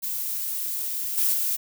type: noise with level steps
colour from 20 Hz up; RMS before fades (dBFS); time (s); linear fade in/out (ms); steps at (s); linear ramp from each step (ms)
violet; -29 / -22 / -25; 0.02-1.57; 20; 1.17 / 1.33; 10
effects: none